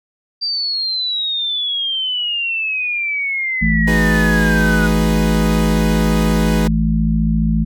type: exponential sweep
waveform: sine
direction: down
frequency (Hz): 4718 to 1448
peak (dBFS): -17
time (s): 0.41-4.88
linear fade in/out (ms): 20
type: harmonic tone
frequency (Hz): 54.6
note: A1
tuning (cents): -13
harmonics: 1 / 3 / 4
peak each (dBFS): -17 / -17 / -17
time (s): 3.61-7.65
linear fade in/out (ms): 20
type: chord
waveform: sawtooth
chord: G# minor seventh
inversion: second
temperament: equal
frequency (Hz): 311.1 / 370 / 415.3 / 493.9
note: D#4 / F#4 / G#4 / B4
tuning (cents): 0 / 0 / 0 / 0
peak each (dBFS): -20 / -26 / -21 / -20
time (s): 3.87-6.68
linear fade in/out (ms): 10
effects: none